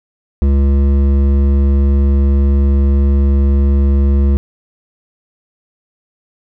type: tone with hard clipping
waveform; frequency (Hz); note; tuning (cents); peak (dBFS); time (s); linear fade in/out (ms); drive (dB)
sine; 69.3; C#2; 0; -10; 0.42-4.37; 0; 11
effects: none